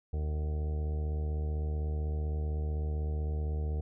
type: harmonic tone with a mistuned harmonic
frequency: 75.8 Hz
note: D#2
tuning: 45 cents flat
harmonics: 1 / 2 / 3 / 4 / 5 / 6 / 7 / 8 / 9 / 10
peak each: -30 / -41 / -51 / -52 / -50 / -46 / -59 / -58 / -58 / -55 dBFS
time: 0.13-3.81 s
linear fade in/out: 5 ms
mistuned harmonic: 9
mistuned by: -36 cents
effects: none